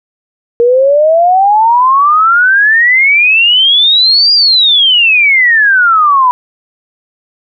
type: exponential two-way sweep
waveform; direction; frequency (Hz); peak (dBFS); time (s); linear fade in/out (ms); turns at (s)
sine; up then down; 466.2 to 4867 to 977; -4; 0.6-6.31; 0; 4.33
effects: none